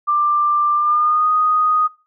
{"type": "tone with pitch glide", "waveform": "sine", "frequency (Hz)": [1185, 1243.2], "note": ["D6", "D#6"], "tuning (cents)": [15, -2], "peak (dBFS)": -13, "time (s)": [0.07, 1.88], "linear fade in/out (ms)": 20, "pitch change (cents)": 83, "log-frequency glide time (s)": [0.74, 1.3], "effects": ["noise-tail reverb RT60 0.3 s tail -19 dB re dry"]}